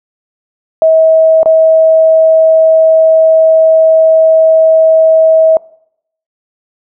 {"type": "tone with dropouts", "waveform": "sine", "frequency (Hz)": 642, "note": "E5", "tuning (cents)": -46, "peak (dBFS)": -3, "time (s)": [0.82, 5.57], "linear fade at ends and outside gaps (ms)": 1, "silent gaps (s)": [1.431, 1.458], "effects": ["noise-tail reverb RT60 0.7 s tail -22 dB re dry"]}